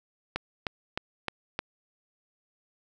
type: click train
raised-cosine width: 0.3 ms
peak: -13 dBFS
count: 5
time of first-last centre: 0.36-1.591 s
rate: 3.25 Hz
effects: none